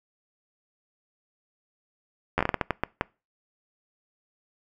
slowing click train, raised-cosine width 0.5 ms, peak -8 dBFS, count 11, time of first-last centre 2.38-3.011 s, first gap 11 ms, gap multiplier 1.36, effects noise-tail reverb RT60 0.3 s tail -24 dB re dry

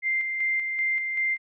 sine tone with tremolo, 2093 Hz, C7, in tune, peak -22 dBFS, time 0.02-1.38 s, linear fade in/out 50 ms, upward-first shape square, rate 2.6 Hz, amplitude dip 40%, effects none

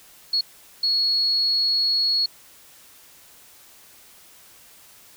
sine tone bursts at uneven times, 4340 Hz, C#8, 37 cents flat, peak -18 dBFS, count 2, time 0.33-0.41 / 0.83-2.26 s, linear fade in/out 5 ms, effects white hiss -50 dBFS RMS until 5.16 s

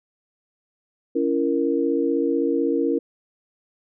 sine chord, A# diminished, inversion first, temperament just, 279.7 / 335.6 / 466.2 Hz, C#4 / E4 / A#4, +16 / +31 / 0 cents, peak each -23 dBFS, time 1.15-2.99 s, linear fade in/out 10 ms, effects none

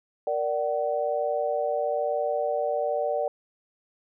sine chord, Bb augmented, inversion none, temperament equal with one note detuned, 466.2 / 587.3 / 755.1 Hz, Bb4 / D5 / F#5, 0 / 0 / +35 cents, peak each -30 / -26 / -30 dBFS, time 0.27-3.28 s, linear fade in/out 2 ms, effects none

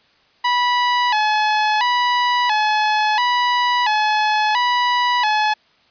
sawtooth tone with vibrato, 914 Hz, A#5, 34 cents flat, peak -11 dBFS, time 0.44-5.54 s, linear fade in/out 10 ms, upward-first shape square, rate 0.73 Hz, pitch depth 120 cents each way, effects white hiss -56 dBFS RMS until 5.9 s + resampled to 11025 Hz

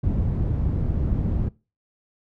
white low-pass noise, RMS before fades -23 dBFS, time 0.03-1.49 s, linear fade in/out 10 ms, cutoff 120 Hz, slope 12 dB/octave, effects noise-tail reverb RT60 0.3 s tail -22 dB re dry

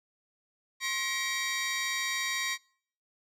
20% pulse tone cluster, 1066 / 1900 / 2306 Hz, C6 / A#6 / D7, +32 / +33 / -32 cents, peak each -32 / -27 / -30 dBFS, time 0.8-2.58 s, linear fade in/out 50 ms, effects noise-tail reverb RT60 0.6 s tail -26 dB re dry + low-pass 11000 Hz 12 dB/octave

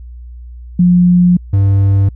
sine / triangle tone pair in turn, 177.7 / 98.53 Hz, F3 / G2, +30 / +9 cents, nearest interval minor seventh, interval 1021 cents, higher first, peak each -5 dBFS, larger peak neither, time 0.79-1.37 / 1.53-2.09 s, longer first, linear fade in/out 5 ms, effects added 60 Hz sine -28 dBFS peak until 2.15 s

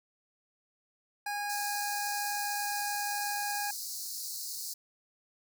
25% pulse tone, 821 Hz, G#5, 20 cents flat, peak -29 dBFS, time 1.26-3.71 s, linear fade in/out 5 ms
pink high-pass noise, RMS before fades -39 dBFS, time 1.49-4.74 s, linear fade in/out 10 ms, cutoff 4200 Hz, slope 96 dB/octave
effects none

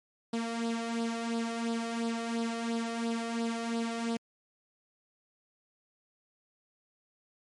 sawtooth tone with flanger, 230.7 Hz, A#3, 18 cents flat, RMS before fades -33 dBFS, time 0.33-4.17 s, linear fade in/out 5 ms, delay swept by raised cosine 0.22 to 1.62 ms, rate 2.9 Hz, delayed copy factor +0.65, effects low-pass 9000 Hz 12 dB/octave + MP3 48 kbps

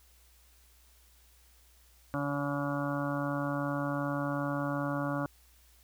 harmonic tone, 142.6 Hz, C#3, 49 cents sharp, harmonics 1 / 2 / 4 / 5 / 6 / 7 / 8 / 9 / 10, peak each -36 / -34 / -37 / -44 / -44 / -45 / -40 / -46 / -41 dBFS, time 2.14-5.26 s, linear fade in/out 0 ms, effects added 60 Hz sine -61 dBFS peak until 5.83 s + white hiss -64 dBFS RMS until 5.83 s

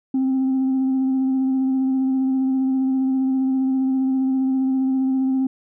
sine tone with vibrato, 263.6 Hz, C4, 13 cents sharp, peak -15 dBFS, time 0.14-5.47 s, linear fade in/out 5 ms, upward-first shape sine, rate 15 Hz, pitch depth 16 cents each way, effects tanh soft clip ceiling -15 dBFS

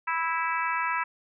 harmonic tone, 328.5 Hz, E4, 6 cents flat, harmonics 3 / 4 / 5 / 6 / 7 / 8, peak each -29 / -31 / -33 / -35 / -36 / -37 dBFS, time 0.07-1.04 s, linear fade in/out 10 ms, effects none

